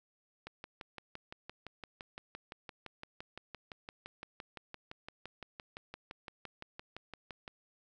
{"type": "click train", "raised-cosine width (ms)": 0.3, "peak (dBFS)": -28, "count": 42, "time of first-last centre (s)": [0.47, 7.479], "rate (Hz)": 5.85, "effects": []}